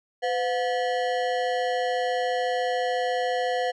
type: ring-modulated tone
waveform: square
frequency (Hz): 612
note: D#5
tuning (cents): -29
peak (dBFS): -21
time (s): 0.22-3.72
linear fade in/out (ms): 20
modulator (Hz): 107
effects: low-pass 4000 Hz 12 dB/octave